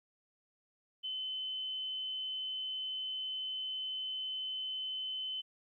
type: tone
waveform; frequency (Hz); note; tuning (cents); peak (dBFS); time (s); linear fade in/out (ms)
sine; 3046; F#7; +50; -36; 1.03-5.42; 20
effects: 13-bit